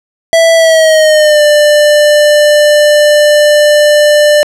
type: tone with pitch glide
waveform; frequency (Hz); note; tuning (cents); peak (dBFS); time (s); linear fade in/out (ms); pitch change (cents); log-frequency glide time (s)
square; 659.3 to 594.2; E5 to D5; 0 to +20; -4; 0.33-4.43; 0; -180; 0.55-1.42
effects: low-pass 10000 Hz 12 dB/octave + 7-bit